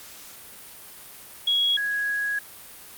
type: tone pair in turn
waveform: sine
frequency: 3322 / 1661 Hz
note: G#7 / G#6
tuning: 0 / 0 cents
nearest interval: octave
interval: 1200 cents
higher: first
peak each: -19 / -23 dBFS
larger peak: first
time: 1.47-1.77 / 1.77-2.39 s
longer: second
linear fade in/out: 5 ms
effects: white hiss -44 dBFS RMS until 2.97 s + Opus 48 kbps